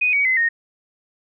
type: tone with pitch steps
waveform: sine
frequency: 2489 / 2256 / 2045 / 1853.9 Hz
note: D#7 / C#7 / C7 / A#6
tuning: 0 / +30 / -40 / -10 cents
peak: -15 dBFS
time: 0.01-0.49 s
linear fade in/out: 10 ms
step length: 120 ms
effects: none